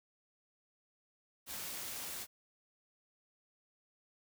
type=noise; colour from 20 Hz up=white; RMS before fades=-43 dBFS; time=1.46-2.27 s; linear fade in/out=50 ms; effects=none